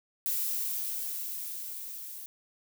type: noise with level ramp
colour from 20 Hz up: violet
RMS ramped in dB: -30 to -43 dBFS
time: 0.26-2.26 s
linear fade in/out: 0 ms
effects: none